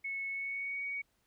sine tone with pitch glide, 2200 to 2245 Hz, C#7 to C#7, -14 to +21 cents, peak -35 dBFS, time 0.04-1.02 s, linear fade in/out 10 ms, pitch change +35 cents, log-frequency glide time 0.29-0.82 s, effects pink hiss -75 dBFS RMS until 1.26 s

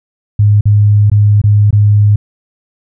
sine tone with dropouts, 103.83 Hz, G#2, in tune, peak -4 dBFS, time 0.39-2.16 s, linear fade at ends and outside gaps 5 ms, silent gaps 0.61-0.655 / 1.1-1.115 / 1.416-1.438 / 1.708-1.727 s, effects none

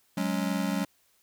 square chord, F# suspended second, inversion none, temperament just, 185 / 208.1 / 277.5 Hz, F#3 / G#3 / C#4, 0 / +4 / +2 cents, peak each -31 / -32 / -33 dBFS, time 0.17-0.85 s, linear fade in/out 5 ms, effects white hiss -67 dBFS RMS until 1.22 s

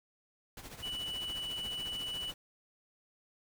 pink noise with tremolo, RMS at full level -45 dBFS, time 0.57-2.34 s, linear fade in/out 2 ms, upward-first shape triangle, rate 14 Hz, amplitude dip 75%
triangle tone, 2958 Hz, F#7, 1 cent flat, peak -35 dBFS, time 0.82-2.32 s, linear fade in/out 20 ms
effects none

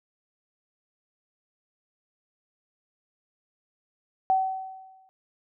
sine tone with exponential decay, 760 Hz, F#5, 46 cents sharp, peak -17 dBFS, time 4.3-5.09 s, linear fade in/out 0 ms, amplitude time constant 170 ms, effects none

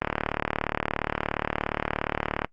click train, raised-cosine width 0.5 ms, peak -9 dBFS, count 91, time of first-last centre 0.02-2.446 s, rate 37.1 Hz, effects noise-tail reverb RT60 0.1 s tail -23 dB re dry + Opus 32 kbps

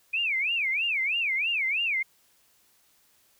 sine tone with vibrato, 2412 Hz, D7, 46 cents sharp, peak -24 dBFS, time 0.13-2.03 s, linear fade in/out 10 ms, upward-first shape sine, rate 3.1 Hz, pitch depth 270 cents each way, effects white hiss -64 dBFS RMS until 3.39 s

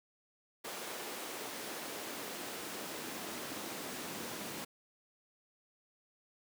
pink noise with high-pass filter sweep, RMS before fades -43 dBFS, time 0.64-4.65 s, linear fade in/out 10 ms, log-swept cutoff 400 to 210 Hz, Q 1.2, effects none

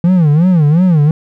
triangle tone with vibrato, 164.81 Hz, E3, in tune, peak -4 dBFS, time 0.04-1.11 s, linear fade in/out 2 ms, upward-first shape sine, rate 2.8 Hz, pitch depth 220 cents each way, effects none

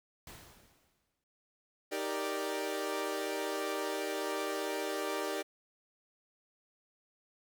pink noise with exponential decay, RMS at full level -48 dBFS, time 0.27-1.24 s, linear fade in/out 2 ms, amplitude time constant 210 ms
sawtooth chord, Eb major seventh, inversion none, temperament equal with one note detuned, 311.1 / 392 / 467.8 / 587.3 Hz, Eb4 / G4 / Bb4 / D5, 0 / 0 / +6 / 0 cents, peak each -37 / -34 / -37 / -35 dBFS, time 1.91-5.43 s, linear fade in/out 20 ms
effects none

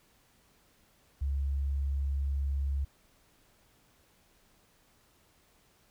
sine tone, 69.3 Hz, C#2, in tune, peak -28 dBFS, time 1.21-2.85 s, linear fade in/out 10 ms, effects pink hiss -66 dBFS RMS until 5.9 s

